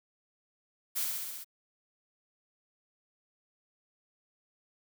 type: noise with echo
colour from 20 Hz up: blue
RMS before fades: -32 dBFS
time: 0.95-1.05 s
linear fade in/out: 20 ms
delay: 66 ms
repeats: 6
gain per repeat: -2 dB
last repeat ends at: 1.446 s
effects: none